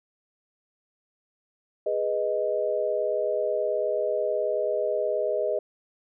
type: chord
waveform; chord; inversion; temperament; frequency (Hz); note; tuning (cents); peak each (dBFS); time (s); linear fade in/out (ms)
sine; G# minor; none; equal; 415.3 / 493.9 / 622.3; G#4 / B4 / D#5; 0 / 0 / 0; -29 / -29 / -26; 1.86-5.59; 5
effects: none